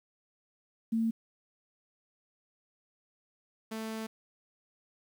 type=tone pair in turn; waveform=sine / sawtooth; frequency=226 / 221.2 Hz; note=A3 / A3; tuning=+47 / +9 cents; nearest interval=unison; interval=38 cents; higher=first; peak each=-26 / -32 dBFS; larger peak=first; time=0.92-1.11 / 3.71-4.07 s; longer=second; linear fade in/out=10 ms; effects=10-bit